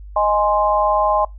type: chord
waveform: sine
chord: Ab major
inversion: second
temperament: equal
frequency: 622.3 / 830.6 / 1046.5 Hz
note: Eb5 / Ab5 / C6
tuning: 0 / 0 / 0 cents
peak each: -18 dBFS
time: 0.16-1.25 s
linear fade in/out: 5 ms
effects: noise-tail reverb RT60 0.2 s tail -23 dB re dry + added 50 Hz sine -33 dBFS peak until 1.38 s